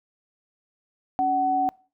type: tone pair together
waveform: sine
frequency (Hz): 281.2 / 750.7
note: C#4 / F#5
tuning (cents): +25 / +25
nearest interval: octave + perfect fourth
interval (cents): 1700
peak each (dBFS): -29 / -20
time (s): 1.19-1.69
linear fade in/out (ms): 0
effects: noise-tail reverb RT60 0.4 s tail -25 dB re dry